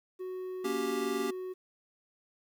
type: tone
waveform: triangle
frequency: 370 Hz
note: F#4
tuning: in tune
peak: -34 dBFS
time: 0.19-1.54 s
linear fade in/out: 20 ms
type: chord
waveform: square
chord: G diminished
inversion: first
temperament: just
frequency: 235.2 / 282.2 / 392 Hz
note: Bb3 / Db4 / G4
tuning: +16 / +31 / 0 cents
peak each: -39 / -38 / -34 dBFS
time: 0.64-1.31 s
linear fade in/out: 10 ms
effects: 11-bit